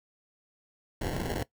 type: noise with sample-and-hold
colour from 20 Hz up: pink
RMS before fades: -32 dBFS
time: 1.01-1.43 s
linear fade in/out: 5 ms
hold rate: 1225 Hz
effects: noise-tail reverb RT60 0.1 s tail -18 dB re dry